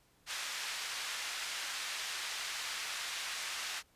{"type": "band-pass noise", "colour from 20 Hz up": "pink", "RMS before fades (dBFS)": -40, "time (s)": [0.26, 3.83], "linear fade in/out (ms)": 50, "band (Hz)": [1600, 6900], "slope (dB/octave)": 12, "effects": ["pink hiss -69 dBFS RMS until 3.95 s", "resampled to 32000 Hz"]}